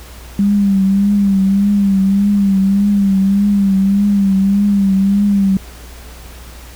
sine tone with vibrato, 198.1 Hz, G3, 18 cents sharp, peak -9 dBFS, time 0.39-5.57 s, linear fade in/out 2 ms, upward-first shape triangle, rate 1.7 Hz, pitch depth 61 cents each way, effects added 60 Hz sine -33 dBFS peak until 6.75 s + pink hiss -38 dBFS RMS until 6.75 s

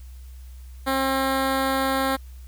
10% pulse tone with notch filter, 267.4 Hz, C4, 38 cents sharp, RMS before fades -23 dBFS, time 0.86-2.17 s, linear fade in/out 20 ms, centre 6200 Hz, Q 1.6, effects added 63 Hz sine -38 dBFS peak until 2.47 s + white hiss -57 dBFS RMS until 2.47 s

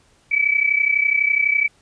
sine tone pair together, 2279 / 2311 Hz, C#7 / D7, +47 / -28 cents, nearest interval unison, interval 25 cents, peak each -18 / -18 dBFS, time 0.31-1.68 s, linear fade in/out 10 ms, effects pink hiss -57 dBFS RMS until 1.81 s + resampled to 22050 Hz

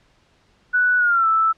sine tone with pitch glide, 1480 to 1318.5 Hz, F#6 to E6, 0 to 0 cents, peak -14 dBFS, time 0.73-1.53 s, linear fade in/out 20 ms, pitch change -200 cents, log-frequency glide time 0.98-1.27 s, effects pink hiss -59 dBFS RMS until 1.57 s + low-pass 5000 Hz 12 dB/octave

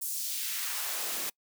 white noise with high-pass filter sweep, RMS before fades -34 dBFS, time 0.01-1.3 s, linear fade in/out 10 ms, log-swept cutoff 9000 to 200 Hz, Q 1, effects noise-tail reverb RT60 0.1 s tail -26 dB re dry

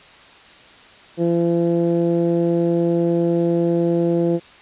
15% pulse tone with low-pass filter, 170 Hz, F3, 46 cents flat, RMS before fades -18 dBFS, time 1.17-4.4 s, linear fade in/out 50 ms, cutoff 430 Hz, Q 1.8, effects white hiss -45 dBFS RMS until 4.61 s + resampled to 8000 Hz

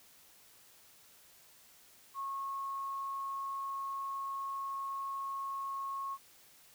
sine tone, 1093 Hz, C#6, 25 cents flat, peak -36 dBFS, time 2.14-6.18 s, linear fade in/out 50 ms, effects white hiss -61 dBFS RMS until 6.74 s

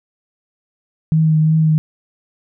sine tone with vibrato, 157.3 Hz, D#3, 19 cents sharp, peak -10 dBFS, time 1.12-1.78 s, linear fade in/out 0 ms, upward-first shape triangle, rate 2.8 Hz, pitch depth 23 cents each way, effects none

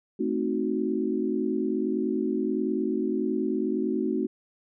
sine chord, A diminished seventh, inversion none, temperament equal, 220 / 261.6 / 311.1 / 370 Hz, A3 / C4 / Eb4 / Gb4, 0 / 0 / 0 / 0 cents, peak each -30 / -30 / -30 / -29 dBFS, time 0.19-4.27 s, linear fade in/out 10 ms, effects none

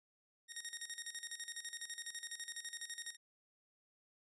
10% pulse tone with tremolo, 1864.7 Hz, A#6, in tune, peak -33 dBFS, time 0.48-3.17 s, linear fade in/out 50 ms, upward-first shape square, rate 12 Hz, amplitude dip 75%, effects resampled to 24000 Hz

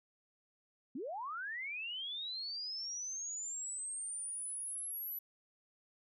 sine linear sweep, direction up, 220.3 to 11980 Hz, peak -39 dBFS, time 0.95-5.19 s, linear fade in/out 5 ms, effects none

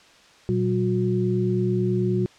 sine tone cluster, 119.6 / 188.9 / 362.1 Hz, A#2 / F#3 / F#4, +45 / +36 / -37 cents, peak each -24 dBFS, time 0.49-2.26 s, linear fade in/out 0 ms, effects white hiss -52 dBFS RMS until 2.38 s + low-pass 5000 Hz 12 dB/octave

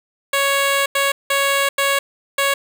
10% pulse tone bursts at uneven times, 555 Hz, C#5, 2 cents sharp, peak -7 dBFS, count 5, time 0.33-0.86 / 0.95-1.12 / 1.3-1.69 / 1.78-1.99 / 2.38-2.54 s, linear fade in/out 5 ms, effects none

